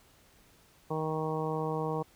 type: harmonic tone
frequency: 157 Hz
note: D#3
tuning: 16 cents sharp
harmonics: 1 / 2 / 3 / 4 / 5 / 6 / 7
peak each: -35 / -39 / -34 / -42 / -39 / -40 / -41 dBFS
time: 0.9-2.03 s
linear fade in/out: 10 ms
effects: pink hiss -62 dBFS RMS until 2.15 s